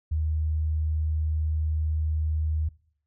sine tone, 77.78 Hz, D#2, in tune, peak -23 dBFS, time 0.11-2.69 s, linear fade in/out 10 ms, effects noise-tail reverb RT60 0.6 s tail -22 dB re dry

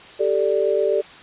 sine chord, G suspended second, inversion none, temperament equal, 392 / 440 / 587.3 Hz, G4 / A4 / D5, 0 / 0 / 0 cents, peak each -21 dBFS, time 0.19-1.02 s, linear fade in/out 20 ms, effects white hiss -42 dBFS RMS until 1.22 s + resampled to 8000 Hz

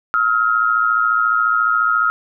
sine tone pair together, 1285.7 / 1400 Hz, E6 / F6, -44 / +4 cents, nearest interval minor second, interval 148 cents, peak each -16 dBFS, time 0.14-2.1 s, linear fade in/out 0 ms, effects none

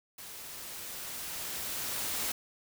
white noise with level ramp, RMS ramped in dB -46 to -33 dBFS, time 0.18-2.32 s, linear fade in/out 5 ms, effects none

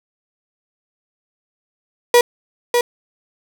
35% pulse tone with echo, 482.1 Hz, B4, 42 cents flat, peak -6 dBFS, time 2.14-2.21 s, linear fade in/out 2 ms, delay 600 ms, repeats 1, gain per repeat -5 dB, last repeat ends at 2.81 s, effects none

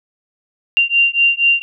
sine beating tone pair, 2773 / 2777.2 Hz, F7 / F7, -13 / -10 cents, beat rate 4.2 Hz, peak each -14 dBFS, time 0.77-1.62 s, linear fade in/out 0 ms, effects none

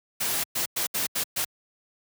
white noise bursts at uneven times, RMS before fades -27 dBFS, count 6, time 0.2-0.44 / 0.55-0.66 / 0.76-0.87 / 0.94-1.07 / 1.15-1.24 / 1.36-1.45 s, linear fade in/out 10 ms, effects high-pass 80 Hz 12 dB/octave

